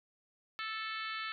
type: harmonic tone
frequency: 439.2 Hz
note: A4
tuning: 3 cents flat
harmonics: 3 / 4 / 5 / 6 / 7 / 8 / 9 / 10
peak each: -41 / -43 / -45 / -47 / -48 / -49 / -50 / -51 dBFS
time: 0.59-1.32 s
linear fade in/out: 0 ms
effects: none